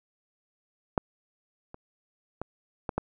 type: clicks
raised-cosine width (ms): 1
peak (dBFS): -9 / -28 / -19 / -16 / -13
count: 5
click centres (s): 0.978 / 1.744 / 2.416 / 2.892 / 2.98
effects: none